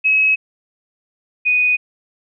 sine tone pair in turn, 2562 / 2485 Hz, E7 / D#7, -50 / -3 cents, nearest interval minor second, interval 53 cents, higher first, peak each -11 / -12 dBFS, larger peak first, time 0.04-0.36 / 1.45-1.77 s, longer neither, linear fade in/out 20 ms, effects none

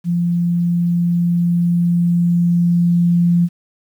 sine tone with level ramp, 172.9 Hz, F3, 17 cents flat, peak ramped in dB -14 to -10 dBFS, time 0.04-3.49 s, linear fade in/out 50 ms, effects 8-bit

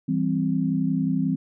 sine chord, C major, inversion first, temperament equal, 164.81 / 196 / 261.6 Hz, E3 / G3 / C4, 0 / 0 / 0 cents, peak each -25 / -26 / -24 dBFS, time 0.08-1.36 s, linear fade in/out 10 ms, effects none

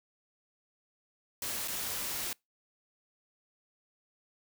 white noise with dropouts, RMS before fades -36 dBFS, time 1.42-2.33 s, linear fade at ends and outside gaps 2 ms, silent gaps 1.677-1.681 s, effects noise-tail reverb RT60 0.2 s tail -26 dB re dry

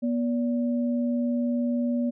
sine tone pair together, 241.6 / 575.1 Hz, B3 / D5, -38 / -36 cents, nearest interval octave + minor third, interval 1502 cents, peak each -23 / -33 dBFS, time 0.02-2.11 s, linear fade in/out 20 ms, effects none

